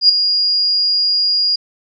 sine tone with ADSR envelope, 4853 Hz, D#8, 44 cents flat, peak -3 dBFS, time 0.01-1.56 s, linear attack 82 ms, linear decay 6 ms, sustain -9 dB, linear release 8 ms, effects none

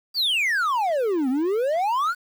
triangle exponential two-way sweep, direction down then up, 4840 to 247.7 to 1509 Hz, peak -18 dBFS, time 0.14-2.15 s, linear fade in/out 50 ms, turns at 1.29 s, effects 8-bit

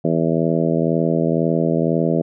harmonic tone, 82 Hz, E2, 9 cents flat, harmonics 2 / 3 / 4 / 5 / 6 / 7 / 8, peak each -20 / -22 / -23 / -24 / -25 / -25 / -26 dBFS, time 0.04-2.22 s, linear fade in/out 10 ms, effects none

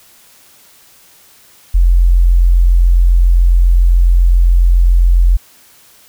sine tone, 43.65 Hz, F1, in tune, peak -5 dBFS, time 1.74-5.37 s, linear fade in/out 10 ms, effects white hiss -45 dBFS RMS until 6.08 s

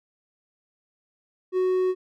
triangle tone, 370 Hz, F#4, in tune, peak -18 dBFS, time 1.52-1.95 s, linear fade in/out 50 ms, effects none

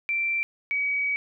sine tone pair in turn, 2349 / 2269 Hz, D7 / C#7, 0 / +40 cents, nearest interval minor second, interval 60 cents, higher first, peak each -23 dBFS, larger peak neither, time 0.09-0.43 / 0.71-1.16 s, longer second, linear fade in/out 0 ms, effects none

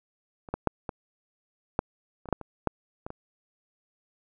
clicks, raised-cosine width 1 ms, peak -29 / -14 / -8 / -18 / -9 / -30 / -22 / -9 / -25 / -10 / -22 / -24 dBFS, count 12, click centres 0.488 / 0.54 / 0.673 / 0.892 / 1.791 / 2.257 / 2.288 / 2.327 / 2.413 / 2.673 / 3.065 / 3.104 s, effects none

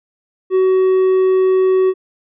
triangle tone, 375.5 Hz, F#4, 26 cents sharp, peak -8 dBFS, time 0.5-1.94 s, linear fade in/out 50 ms, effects resampled to 8000 Hz

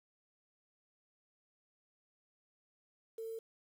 sine tone with quantisation, 450.2 Hz, A4, 40 cents sharp, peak -40 dBFS, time 3.18-3.39 s, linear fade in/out 5 ms, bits 10, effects none

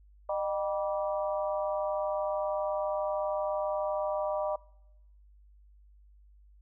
harmonic tone with a mistuned harmonic, 194 Hz, G3, 18 cents flat, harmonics 3 / 4 / 5 / 6, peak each -30 / -37 / -37 / -40 dBFS, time 0.29-4.56 s, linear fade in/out 5 ms, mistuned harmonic 3, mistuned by +77 cents, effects noise-tail reverb RT60 0.9 s tail -25 dB re dry + added 50 Hz sine -55 dBFS peak until 6.61 s

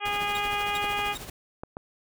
harmonic tone, 410 Hz, G#4, 22 cents flat, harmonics 1 / 2 / 3 / 4 / 5 / 6 / 7 / 8, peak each -39 / -30 / -33 / -38 / -37 / -32 / -37 / -38 dBFS, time 0-1.16 s, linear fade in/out 50 ms
pink noise with tremolo, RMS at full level -38 dBFS, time 0.05-1.3 s, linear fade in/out 5 ms, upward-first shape sine, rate 13 Hz, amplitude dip 55%
sawtooth tone bursts, 3743 Hz, A#7, 6 cents sharp, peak -32 dBFS, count 3, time 0.35-1.173 s, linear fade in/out 0 ms, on 21 ms, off 380 ms
clicks, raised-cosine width 1 ms, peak -22 dBFS, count 4, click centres 0.843 / 0.991 / 1.635 / 1.769 s
effects none

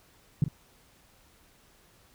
sine tone with echo, 146.83 Hz, D3, in tune, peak -18 dBFS, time 0.42-0.44 s, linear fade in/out 2 ms, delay 42 ms, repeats 1, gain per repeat -11 dB, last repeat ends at 0.482 s, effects pink hiss -61 dBFS RMS until 2.14 s

